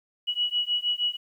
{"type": "beating tone pair", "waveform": "sine", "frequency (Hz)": [2924, 2930.4], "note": ["F#7", "F#7"], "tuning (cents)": [-21, -17], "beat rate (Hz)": 6.4, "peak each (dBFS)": -27, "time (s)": [0.27, 1.17], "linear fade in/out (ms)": 20, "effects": ["10-bit"]}